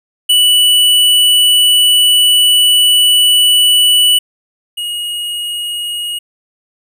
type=tone pair in turn; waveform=square; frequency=2960 / 2881 Hz; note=F#7 / F#7; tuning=0 / -47 cents; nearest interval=unison; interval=47 cents; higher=first; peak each=-7 / -18 dBFS; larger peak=first; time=0.29-4.19 / 4.77-6.19 s; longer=first; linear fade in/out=10 ms; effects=none